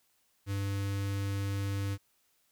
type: tone with notch filter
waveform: square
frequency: 99.1 Hz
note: G2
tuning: 19 cents sharp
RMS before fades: -33 dBFS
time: 0.46-1.98 s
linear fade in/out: 50 ms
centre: 750 Hz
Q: 1.3
effects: white hiss -72 dBFS RMS until 2.51 s